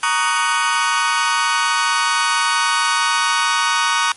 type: chord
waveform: sawtooth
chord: D# minor seventh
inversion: second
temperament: just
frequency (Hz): 933.4 / 1120.1 / 1244.5 / 1493.4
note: A#5 / C#6 / D#6 / F#6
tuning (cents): +2 / +18 / 0 / +16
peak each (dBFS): -17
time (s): 0.03-4.12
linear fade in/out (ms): 2
effects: white hiss -42 dBFS RMS until 4.16 s + MP3 48 kbps